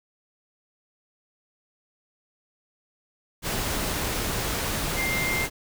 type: tone in noise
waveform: sine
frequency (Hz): 2102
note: C7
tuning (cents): +7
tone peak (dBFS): -26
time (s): 4.95-5.48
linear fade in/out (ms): 50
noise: pink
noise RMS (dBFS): -28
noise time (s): 3.42-5.5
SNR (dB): -1
effects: none